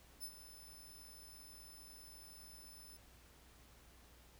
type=tone with ADSR envelope; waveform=5% pulse; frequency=5274 Hz; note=E8; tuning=in tune; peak=-37 dBFS; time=0.2-2.97 s; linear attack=36 ms; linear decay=67 ms; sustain=-13 dB; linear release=5 ms; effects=added 60 Hz sine -65 dBFS peak until 4.39 s + pink hiss -65 dBFS RMS until 4.39 s